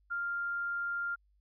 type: tone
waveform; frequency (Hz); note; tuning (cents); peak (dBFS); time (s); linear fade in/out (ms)
sine; 1396.9; F6; 0; -32; 0.1-1.16; 20
effects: added 50 Hz sine -66 dBFS peak until 1.4 s